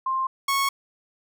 sine / sawtooth tone pair in turn, 1054 / 1101.9 Hz, C6 / C#6, +12 / -11 cents, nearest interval minor second, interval 77 cents, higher second, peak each -22 / -17 dBFS, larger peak second, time 0.06-0.27 / 0.48-0.69 s, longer neither, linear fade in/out 5 ms, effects none

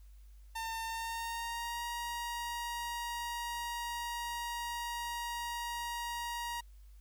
sawtooth tone with pitch glide, 904 to 947.3 Hz, A5 to A#5, +47 to +28 cents, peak -33 dBFS, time 0.55-6.61 s, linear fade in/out 10 ms, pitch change +81 cents, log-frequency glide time 0.86-1.84 s, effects added 50 Hz sine -52 dBFS peak until 7 s + white hiss -72 dBFS RMS until 7 s

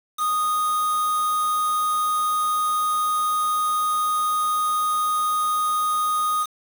triangle tone with quantisation, 1238 Hz, D#6, 9 cents flat, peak -18 dBFS, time 0.17-6.47 s, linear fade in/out 50 ms, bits 5, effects none

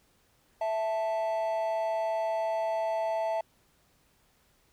triangle tone pair together, 659.3 / 880 Hz, E5 / A5, 0 / 0 cents, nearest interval perfect fourth, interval 500 cents, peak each -26 / -30 dBFS, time 0.61-3.41 s, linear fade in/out 5 ms, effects tanh soft clip ceiling -20 dBFS + pink hiss -67 dBFS RMS until 4.72 s

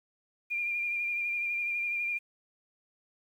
sine tone with vibrato, 2400 Hz, D7, 37 cents sharp, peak -29 dBFS, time 0.5-2.19 s, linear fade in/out 20 ms, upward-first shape sine, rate 12 Hz, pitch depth 27 cents each way, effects 10-bit

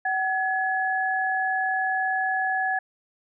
sine tone pair together, 756.8 / 1695 Hz, F#5 / G#6, +39 / +35 cents, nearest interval octave + major second, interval 1396 cents, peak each -25 dBFS, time 0.05-2.79 s, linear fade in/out 5 ms, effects none

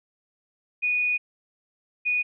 sine tone pair in turn, 2468 / 2468 Hz, D#7 / D#7, -15 / -15 cents, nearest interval unison, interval 0 cents, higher neither, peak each -21 dBFS, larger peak neither, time 0.82-1.18 / 2.05-2.23 s, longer first, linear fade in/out 20 ms, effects none

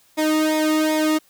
sawtooth tone with flanger, 310.4 Hz, D#4, 4 cents flat, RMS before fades -19 dBFS, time 0.17-1.19 s, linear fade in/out 20 ms, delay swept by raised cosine 0.68 to 1.28 ms, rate 2.6 Hz, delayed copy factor -0.95, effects white hiss -57 dBFS RMS until 1.29 s

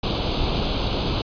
pink noise with comb filter, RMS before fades -23 dBFS, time 0.03-1.22 s, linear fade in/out 5 ms, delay 0.27 ms, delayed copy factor +0.8, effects resampled to 11025 Hz

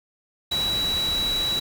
sine tone in noise, 3911 Hz, B7, 18 cents flat, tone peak -22 dBFS, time 0.51-1.6 s, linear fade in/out 10 ms, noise pink, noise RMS -32 dBFS, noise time 0.51-1.6 s, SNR +7 dB, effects none

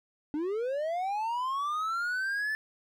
triangle linear sweep, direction up, 286.2 to 1760 Hz, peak -27 dBFS, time 0.34-2.55 s, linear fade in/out 0 ms, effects none

